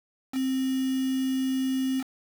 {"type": "tone with quantisation", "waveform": "sine", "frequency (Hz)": 262.9, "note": "C4", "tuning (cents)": 8, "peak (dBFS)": -24, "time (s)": [0.32, 2.04], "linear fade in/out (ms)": 50, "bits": 6, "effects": []}